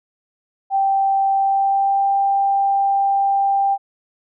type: tone with pitch glide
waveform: sine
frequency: 782 to 790.6 Hz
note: G5 to G5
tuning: -4 to +15 cents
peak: -14 dBFS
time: 0.7-3.78 s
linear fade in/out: 50 ms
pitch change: +19 cents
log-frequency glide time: 1.34-2.1 s
effects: none